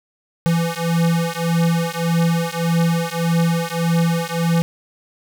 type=beating tone pair; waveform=square; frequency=166.8 / 168.5 Hz; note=E3 / E3; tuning=+21 / +38 cents; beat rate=1.7 Hz; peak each=-20 dBFS; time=0.46-4.62 s; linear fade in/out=0 ms; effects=none